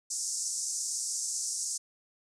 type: band-pass noise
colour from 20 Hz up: white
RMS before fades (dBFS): -34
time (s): 0.1-1.78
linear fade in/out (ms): 10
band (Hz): 5400 to 8800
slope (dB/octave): 48
effects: none